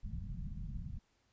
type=low-pass noise; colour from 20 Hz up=pink; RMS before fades=-42 dBFS; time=0.03-0.99 s; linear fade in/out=10 ms; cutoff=200 Hz; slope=48 dB/octave; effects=pink hiss -75 dBFS RMS until 1.32 s + resampled to 16000 Hz